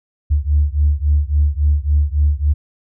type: beating tone pair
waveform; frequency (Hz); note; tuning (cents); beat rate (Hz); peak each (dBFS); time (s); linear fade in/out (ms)
sine; 72 / 75.6; D2 / D#2; -34 / -49; 3.6; -14 / -15; 0.3-2.54; 20
effects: tanh soft clip ceiling -5 dBFS